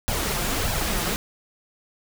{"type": "noise with flanger", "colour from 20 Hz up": "pink", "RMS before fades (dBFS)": -25, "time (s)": [0.08, 1.16], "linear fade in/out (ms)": 0, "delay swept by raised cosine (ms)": [1.2, 5.8], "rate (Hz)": 1.6, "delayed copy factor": 0.6, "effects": []}